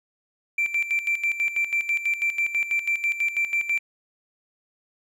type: tone with tremolo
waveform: triangle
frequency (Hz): 2349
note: D7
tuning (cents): 0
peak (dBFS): -17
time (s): 0.58-3.79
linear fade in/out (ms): 5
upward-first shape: square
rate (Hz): 6.1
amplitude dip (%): 75
effects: tanh soft clip ceiling -16 dBFS